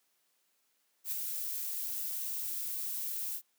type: noise with ADSR envelope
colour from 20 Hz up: violet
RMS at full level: -33 dBFS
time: 1.04-3.42 s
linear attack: 83 ms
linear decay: 8 ms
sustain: -4 dB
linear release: 74 ms
effects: white hiss -75 dBFS RMS until 3.58 s + high-pass 200 Hz 12 dB/octave